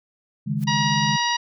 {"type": "chord", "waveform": "sine", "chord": "C# suspended second", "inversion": "none", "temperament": "just", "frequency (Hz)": [138.59, 155.92, 207.9], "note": ["C#3", "D#3", "G#3"], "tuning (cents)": [0, 4, 2], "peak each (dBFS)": -26, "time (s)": [0.46, 1.17], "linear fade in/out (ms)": 20}
{"type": "noise with exponential growth", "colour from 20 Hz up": "white", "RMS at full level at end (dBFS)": -39, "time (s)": [0.56, 0.64], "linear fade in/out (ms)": 2, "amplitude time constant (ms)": 17}
{"type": "harmonic tone", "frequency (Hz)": 954, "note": "A#5", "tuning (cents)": 40, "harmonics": [1, 2, 3, 4, 5, 6], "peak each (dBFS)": [-23, -26, -28, -29, -30, -31], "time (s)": [0.67, 1.37], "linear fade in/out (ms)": 10}
{"effects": []}